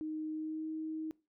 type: tone with pitch glide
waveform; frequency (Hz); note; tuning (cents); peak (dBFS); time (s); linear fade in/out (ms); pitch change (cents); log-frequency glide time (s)
sine; 311.1 to 315.4; D#4 to D#4; 0 to +24; -36; 0.01-1.11; 0; +24; 0.31-0.68
effects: noise-tail reverb RT60 0.3 s tail -22 dB re dry

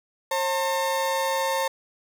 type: tone pair together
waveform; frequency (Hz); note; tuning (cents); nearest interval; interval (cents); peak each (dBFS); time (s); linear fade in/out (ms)
35% pulse; 537 / 903.1; C5 / A5; +45 / +45; major sixth; 900; -24; 0.31-1.68; 5
effects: none

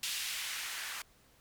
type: noise with band-pass filter sweep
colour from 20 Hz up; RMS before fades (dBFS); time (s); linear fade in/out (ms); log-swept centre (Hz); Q
blue; -39; 0.03-1.02; 2; 3000 to 1400; 1.2
effects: pink hiss -65 dBFS RMS until 1.4 s

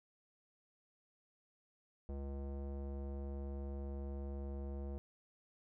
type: tone with low-pass filter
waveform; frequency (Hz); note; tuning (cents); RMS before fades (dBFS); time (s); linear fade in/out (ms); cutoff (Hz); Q
square; 69.3; C#2; 0; -43; 2.09-4.98; 0; 570; 1.5
effects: none

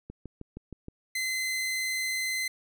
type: click train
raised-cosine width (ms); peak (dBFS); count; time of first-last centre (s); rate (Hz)
3; -27; 6; 0.1-0.884; 6.38
type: tone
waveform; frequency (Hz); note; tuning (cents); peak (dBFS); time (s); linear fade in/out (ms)
sawtooth; 2054; C7; -33; -25; 1.15-2.48; 5
effects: none

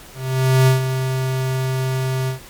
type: tone with ADSR envelope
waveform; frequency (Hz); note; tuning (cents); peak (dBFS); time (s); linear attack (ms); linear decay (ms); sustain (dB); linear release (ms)
square; 130.81; C3; 0; -10; 0.14-2.4; 530; 130; -9; 120
effects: pink hiss -41 dBFS RMS until 2.49 s + MP3 96 kbps

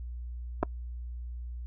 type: clicks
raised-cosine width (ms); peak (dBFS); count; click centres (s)
1; -13; 2; 0.629 / 0.632
effects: noise-tail reverb RT60 0.1 s tail -26 dB re dry + added 60 Hz sine -36 dBFS peak until 1.66 s

